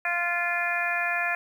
harmonic tone, 347.7 Hz, F4, 8 cents flat, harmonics 2 / 3 / 4 / 5 / 6 / 7, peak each -31 / -37 / -33 / -28 / -35 / -30 dBFS, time 0.05-1.35 s, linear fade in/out 2 ms, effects 9-bit

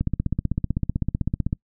click train, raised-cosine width 5 ms, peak -10 dBFS, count 25, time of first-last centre 0.01-1.529 s, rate 15.8 Hz, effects noise-tail reverb RT60 0.1 s tail -26 dB re dry

